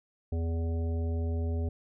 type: harmonic tone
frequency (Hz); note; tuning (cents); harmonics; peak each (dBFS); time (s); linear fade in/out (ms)
82.7; E2; +6; 1 / 3 / 5 / 7 / 9; -28 / -39 / -41 / -46 / -51; 0.32-1.69; 5
effects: none